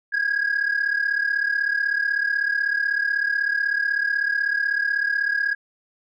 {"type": "tone pair together", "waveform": "sine", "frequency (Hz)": [1625.1, 1661.2], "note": ["G#6", "G#6"], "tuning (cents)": [-38, 0], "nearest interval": "unison", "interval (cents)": 38, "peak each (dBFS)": -21, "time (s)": [0.12, 5.55], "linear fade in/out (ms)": 20, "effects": ["tanh soft clip ceiling -16 dBFS"]}